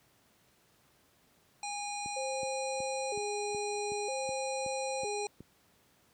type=harmonic tone; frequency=818 Hz; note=G#5; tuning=26 cents flat; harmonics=1 / 3 / 5 / 7 / 9 / 10; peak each=-38 / -43 / -45 / -46 / -48 / -48 dBFS; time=1.63-5.27 s; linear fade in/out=2 ms
type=click train; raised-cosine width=3 ms; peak=-33 dBFS; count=10; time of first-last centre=2.06-5.406 s; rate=2.69 Hz
type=tone with vibrato; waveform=sine; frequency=467.2 Hz; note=A#4; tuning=4 cents sharp; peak=-35 dBFS; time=2.16-5.27 s; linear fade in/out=10 ms; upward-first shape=square; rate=0.52 Hz; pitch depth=210 cents each way
effects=pink hiss -67 dBFS RMS until 6.13 s + high-pass 80 Hz 12 dB/octave